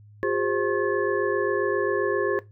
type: tone cluster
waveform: sine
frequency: 359.8 / 407.3 / 526 / 1079 / 1721 Hz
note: F#4 / G#4 / C5 / C#6 / A6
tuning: -48 / -34 / +9 / -47 / -39 cents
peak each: -27 / -26 / -29 / -32 / -29 dBFS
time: 0.23-2.39 s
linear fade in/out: 0 ms
effects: noise-tail reverb RT60 0.2 s tail -18 dB re dry + added 104 Hz sine -47 dBFS peak until 2.51 s